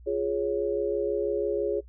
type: chord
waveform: sine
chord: Db major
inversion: first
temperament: equal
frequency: 349.2 / 415.3 / 554.4 Hz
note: F4 / Ab4 / Db5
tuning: 0 / 0 / 0 cents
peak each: -31 / -27 / -30 dBFS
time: 0.06-1.81 s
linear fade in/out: 20 ms
effects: noise-tail reverb RT60 0.1 s tail -21 dB re dry + added 60 Hz sine -46 dBFS peak until 1.88 s